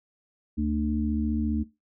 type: harmonic tone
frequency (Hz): 74.8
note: D2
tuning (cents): +32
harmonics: 1 / 3 / 4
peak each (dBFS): -29 / -26 / -30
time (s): 0.57-1.64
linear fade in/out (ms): 20
effects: noise-tail reverb RT60 0.2 s tail -17 dB re dry